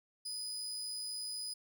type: tone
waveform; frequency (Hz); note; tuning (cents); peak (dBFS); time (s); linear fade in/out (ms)
30% pulse; 4978; D#8; 0; -36; 0.25-1.54; 10
effects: none